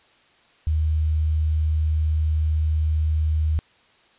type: tone with quantisation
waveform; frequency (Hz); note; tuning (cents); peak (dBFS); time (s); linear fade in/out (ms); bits
sine; 77.78; D#2; 0; -18; 0.67-3.59; 0; 8
effects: white hiss -57 dBFS RMS until 4.18 s + resampled to 8000 Hz